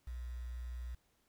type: tone with quantisation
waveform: sine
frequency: 60.9 Hz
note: B1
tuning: 24 cents flat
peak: -40 dBFS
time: 0.07-0.95 s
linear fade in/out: 5 ms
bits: 10
effects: pink hiss -75 dBFS RMS until 1.28 s